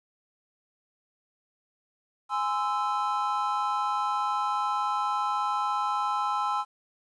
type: chord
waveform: triangle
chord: Ab augmented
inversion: none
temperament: equal with one note detuned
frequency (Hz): 830.6 / 1032.7 / 1318.5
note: Ab5 / C6 / E6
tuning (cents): 0 / -23 / 0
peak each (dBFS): -28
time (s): 2.29-6.65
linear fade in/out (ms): 50
effects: resampled to 22050 Hz + 10-bit